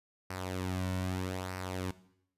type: tone with flanger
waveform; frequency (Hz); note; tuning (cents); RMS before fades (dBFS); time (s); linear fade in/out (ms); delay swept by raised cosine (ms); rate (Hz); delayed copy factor
sawtooth; 92.5; F#2; 0; -36; 0.3-1.91; 5; 0.28 to 2.48; 0.8; -0.6
effects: noise-tail reverb RT60 0.7 s tail -17 dB re dry + resampled to 32000 Hz